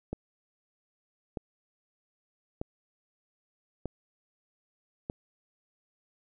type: click train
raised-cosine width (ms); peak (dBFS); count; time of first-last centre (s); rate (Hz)
2; -20; 5; 0.13-5.099; 0.805
effects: none

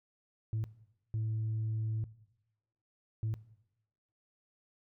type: tone bursts at uneven times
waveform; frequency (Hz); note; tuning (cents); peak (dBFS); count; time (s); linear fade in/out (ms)
sine; 110; A2; 0; -29; 3; 0.53-0.64 / 1.14-2.04 / 3.23-3.34; 0
effects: noise-tail reverb RT60 0.9 s tail -19 dB re dry + tanh soft clip ceiling -29 dBFS

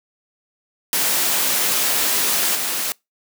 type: noise with level steps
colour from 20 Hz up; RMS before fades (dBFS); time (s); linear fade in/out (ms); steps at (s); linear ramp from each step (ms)
white; -19 / -23; 0.93-2.92; 0; 2.55; 2
effects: noise-tail reverb RT60 0.2 s tail -25 dB re dry + high-pass 200 Hz 12 dB/octave

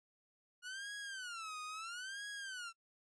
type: tone with vibrato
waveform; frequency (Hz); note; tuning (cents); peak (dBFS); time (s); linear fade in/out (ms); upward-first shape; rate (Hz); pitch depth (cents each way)
sawtooth; 1434; F6; +45; -40; 0.62-2.73; 50; sine; 0.75; 250
effects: noise-tail reverb RT60 0.1 s tail -24 dB re dry + resampled to 22050 Hz

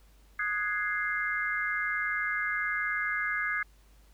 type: chord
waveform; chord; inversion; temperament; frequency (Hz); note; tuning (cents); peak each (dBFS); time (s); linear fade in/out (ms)
sine; Ab dominant seventh; second; equal; 1244.5 / 1480 / 1661.2 / 2093; Eb6 / Gb6 / Ab6 / C7; 0 / 0 / 0 / 0; -36 / -37 / -31 / -33; 0.39-3.63; 5
effects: added 50 Hz sine -56 dBFS peak until 4.13 s + pink hiss -65 dBFS RMS until 4.13 s

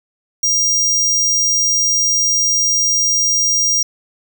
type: tone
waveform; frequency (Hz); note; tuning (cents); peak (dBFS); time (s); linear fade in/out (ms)
square; 5700; F8; +34; -13; 0.43-3.83; 5
effects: none

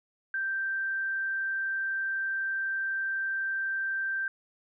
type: tone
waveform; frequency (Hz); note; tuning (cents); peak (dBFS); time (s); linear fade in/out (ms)
sine; 1568; G6; 0; -28; 0.34-4.28; 2
effects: none

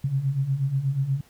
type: beating tone pair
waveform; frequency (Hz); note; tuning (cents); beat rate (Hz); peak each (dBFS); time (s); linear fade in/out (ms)
sine; 130.81 / 139.11; C3 / C#3; 0 / +6; 8.3; -28 / -23; 0.04-1.21; 5
effects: pink hiss -57 dBFS RMS until 1.29 s

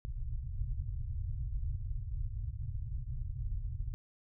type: low-pass noise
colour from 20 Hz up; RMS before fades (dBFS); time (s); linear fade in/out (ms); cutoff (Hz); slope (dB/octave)
pink; -37; 0.05-3.94; 0; 130; 96
effects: none

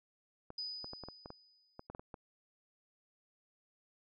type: clicks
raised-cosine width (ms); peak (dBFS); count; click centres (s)
1; -32; 12; 0.504 / 0.844 / 0.934 / 1.037 / 1.086 / 1.259 / 1.304 / 1.794 / 1.9 / 1.949 / 1.995 / 2.142
type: tone with exponential decay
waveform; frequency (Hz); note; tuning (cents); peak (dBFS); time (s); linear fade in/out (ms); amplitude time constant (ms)
sine; 4978; D#8; 0; -37; 0.58-1.87; 5; 280
effects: none

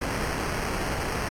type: noise with sample-and-hold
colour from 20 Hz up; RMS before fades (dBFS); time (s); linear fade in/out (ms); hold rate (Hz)
pink; -29; 0.01-1.29; 10; 3675
effects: low-pass 12000 Hz 12 dB/octave + AAC 64 kbps

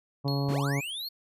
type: harmonic tone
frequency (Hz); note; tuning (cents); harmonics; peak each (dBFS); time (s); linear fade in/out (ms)
140; C#3; +18; 1 / 2 / 3 / 4 / 5 / 6 / 7 / 8; -27 / -33 / -37 / -39 / -41 / -43 / -44 / -45; 0.24-0.81; 20
type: tone with exponential decay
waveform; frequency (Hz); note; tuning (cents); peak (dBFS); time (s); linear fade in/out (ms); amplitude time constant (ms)
triangle; 4302; C8; +47; -31; 0.28-0.93; 0; 140
type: linear sweep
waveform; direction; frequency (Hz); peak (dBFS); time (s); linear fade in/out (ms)
square; up; 38.89 to 4435; -34; 0.48-1.09; 10
effects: resampled to 32000 Hz

